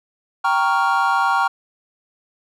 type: chord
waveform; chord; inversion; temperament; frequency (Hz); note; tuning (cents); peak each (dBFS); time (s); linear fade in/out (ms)
triangle; G half-diminished seventh; none; equal; 784 / 932.3 / 1108.7 / 1396.9; G5 / Bb5 / Db6 / F6; 0 / 0 / 0 / 0; -19; 0.44-1.48; 10
effects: none